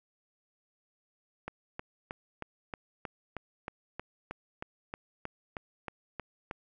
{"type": "click train", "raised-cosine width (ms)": 0.5, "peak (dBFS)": -22, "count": 17, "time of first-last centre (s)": [1.48, 6.511], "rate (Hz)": 3.18, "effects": []}